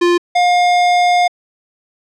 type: tone pair in turn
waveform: square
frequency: 349.2 / 711.4 Hz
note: F4 / F5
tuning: 0 / +32 cents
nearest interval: octave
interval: 1232 cents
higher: second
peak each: -10 dBFS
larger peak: neither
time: 0.01-0.18 / 0.35-1.28 s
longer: second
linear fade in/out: 10 ms
effects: low-pass 5000 Hz 12 dB/octave